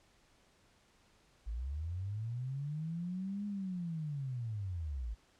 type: linear two-way sweep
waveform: sine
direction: up then down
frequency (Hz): 50.9 to 207.3 to 50.9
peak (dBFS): -36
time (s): 1.46-5.15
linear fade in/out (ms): 20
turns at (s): 3.46
effects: pink hiss -68 dBFS RMS until 5.39 s + low-pass 8000 Hz 12 dB/octave